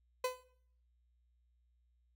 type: tone with exponential decay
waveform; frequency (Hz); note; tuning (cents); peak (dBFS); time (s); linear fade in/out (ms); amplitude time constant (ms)
30% pulse; 506; B4; +42; -28; 0.24-0.44; 5; 42
effects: noise-tail reverb RT60 0.6 s tail -18 dB re dry + added 60 Hz sine -70 dBFS peak until 2.15 s